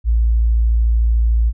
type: tone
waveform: sine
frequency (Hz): 56.8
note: A#1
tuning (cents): -44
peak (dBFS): -11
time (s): 0.04-1.53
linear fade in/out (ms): 50
effects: none